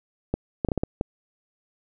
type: clicks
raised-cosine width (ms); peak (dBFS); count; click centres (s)
2; -10; 7; 0.34 / 0.648 / 0.687 / 0.718 / 0.777 / 0.835 / 1.011
effects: none